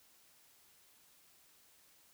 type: silence
effects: white hiss -66 dBFS RMS until 2.13 s